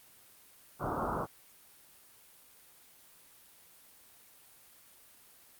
white low-pass noise, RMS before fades -34 dBFS, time 0.79-1.27 s, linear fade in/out 50 ms, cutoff 1400 Hz, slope 96 dB/octave, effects white hiss -59 dBFS RMS until 5.59 s + Opus 32 kbps

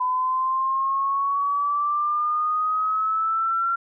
sine exponential sweep, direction up, 1004 to 1371 Hz, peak -20 dBFS, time 0-3.76 s, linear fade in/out 10 ms, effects none

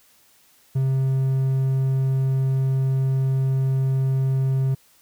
triangle tone, 133.2 Hz, C3, 31 cents sharp, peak -16 dBFS, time 0.75-4.75 s, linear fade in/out 10 ms, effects white hiss -57 dBFS RMS until 5.01 s

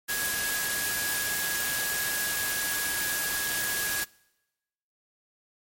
sine tone in noise, 1661.2 Hz, G#6, in tune, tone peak -31 dBFS, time 0.08-4.05 s, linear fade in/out 20 ms, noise white, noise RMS -30 dBFS, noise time 0.08-4.05 s, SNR -4 dB, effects noise-tail reverb RT60 1.0 s tail -25 dB re dry + MP3 64 kbps

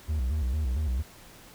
triangle tone with vibrato, 69.3 Hz, C#2, in tune, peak -23 dBFS, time 0.08-1.03 s, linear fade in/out 20 ms, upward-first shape square, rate 4.4 Hz, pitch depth 180 cents each way, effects pink hiss -51 dBFS RMS until 1.54 s

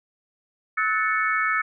sine chord, F# minor seventh, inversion third, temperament equal with one note detuned, 1292.9 / 1480 / 1760 / 2217 Hz, E6 / F#6 / A6 / C#7, -34 / 0 / 0 / 0 cents, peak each -24 / -29 / -25 / -27 dBFS, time 0.77-1.62 s, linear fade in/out 10 ms, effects none

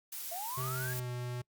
blue noise, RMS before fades -41 dBFS, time 0.12-1 s, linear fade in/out 5 ms
sine linear sweep, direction up, 651 to 1675 Hz, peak -39 dBFS, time 0.31-0.94 s, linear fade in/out 10 ms
square tone with pitch glide, 129.4 to 123.13 Hz, C3 to B2, -19 to -5 cents, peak -37 dBFS, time 0.57-1.42 s, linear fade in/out 10 ms, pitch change -86 cents, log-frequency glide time 0.77-1.1 s
effects noise-tail reverb RT60 0.1 s tail -25 dB re dry + Opus 48 kbps

